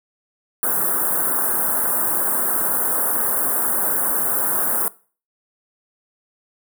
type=band-stop noise; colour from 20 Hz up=white; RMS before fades=-20 dBFS; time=0.63-4.88 s; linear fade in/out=0 ms; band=1600 to 9100 Hz; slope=48 dB/octave; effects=noise-tail reverb RT60 0.4 s tail -21 dB re dry + high-pass 200 Hz 12 dB/octave